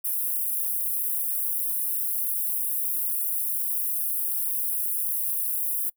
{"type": "high-pass noise", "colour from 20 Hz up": "white", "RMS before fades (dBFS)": -27, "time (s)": [0.04, 5.9], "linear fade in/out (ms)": 10, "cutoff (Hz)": 10000, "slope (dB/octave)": 48, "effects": ["noise-tail reverb RT60 0.1 s tail -24 dB re dry"]}